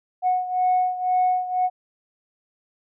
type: beating tone pair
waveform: sine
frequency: 733 / 735 Hz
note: F#5 / F#5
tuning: -16 / -12 cents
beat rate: 2 Hz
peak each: -19 / -23 dBFS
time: 0.22-1.7 s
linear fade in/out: 50 ms
effects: tanh soft clip ceiling -13 dBFS